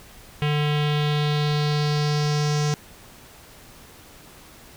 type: tone with low-pass filter sweep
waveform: square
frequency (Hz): 148.6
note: D3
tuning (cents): +21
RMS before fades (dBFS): -22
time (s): 0.42-2.74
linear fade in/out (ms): 0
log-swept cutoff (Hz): 2900 to 6100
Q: 3.3
effects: pink hiss -47 dBFS RMS until 4.76 s